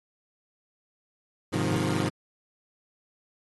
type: chord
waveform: 20% pulse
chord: F minor seventh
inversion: first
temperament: equal with one note detuned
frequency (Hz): 103.83 / 130.81 / 155.56 / 176.24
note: Ab2 / C3 / Eb3 / F3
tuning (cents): 0 / 0 / 0 / +16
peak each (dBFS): -26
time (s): 1.52-2.1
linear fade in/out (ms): 20
effects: AAC 32 kbps